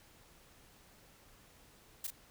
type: noise with echo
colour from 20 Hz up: blue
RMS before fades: -38 dBFS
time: 2.04-2.07 s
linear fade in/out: 5 ms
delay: 35 ms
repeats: 1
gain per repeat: -5 dB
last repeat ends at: 2.105 s
effects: pink hiss -62 dBFS RMS until 2.3 s